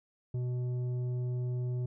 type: tone with tanh clipping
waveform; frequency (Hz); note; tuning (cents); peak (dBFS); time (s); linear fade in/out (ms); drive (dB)
sine; 124.2; B2; +10; -32; 0.34-1.86; 5; 8
effects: none